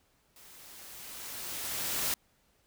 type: noise with level ramp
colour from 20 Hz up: white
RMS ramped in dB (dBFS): -55 to -30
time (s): 0.36-2.14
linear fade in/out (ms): 2
effects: pink hiss -70 dBFS RMS until 2.66 s